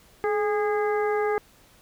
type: harmonic tone with a mistuned harmonic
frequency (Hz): 410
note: G#4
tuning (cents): -22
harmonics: 1 / 2 / 3 / 4 / 5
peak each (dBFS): -23 / -29 / -33 / -35 / -37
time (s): 0.24-1.38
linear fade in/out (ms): 0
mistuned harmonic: 1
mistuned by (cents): +57
effects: pink hiss -56 dBFS RMS until 1.81 s